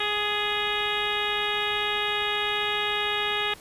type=harmonic tone with a mistuned harmonic; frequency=415.3 Hz; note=G#4; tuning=in tune; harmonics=1 / 2 / 3 / 4 / 5 / 6 / 7 / 8 / 9; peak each=-33 / -33 / -33 / -33 / -33 / -33 / -33 / -33 / -33 dBFS; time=0-3.54 s; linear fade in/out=5 ms; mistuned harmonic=4; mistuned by=+24 cents; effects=pink hiss -48 dBFS RMS until 3.6 s + resampled to 32000 Hz